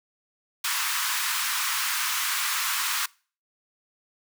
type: high-pass noise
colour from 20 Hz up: pink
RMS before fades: -27 dBFS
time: 0.64-3.06 s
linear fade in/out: 5 ms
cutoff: 1000 Hz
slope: 48 dB/octave
effects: noise-tail reverb RT60 0.4 s tail -24 dB re dry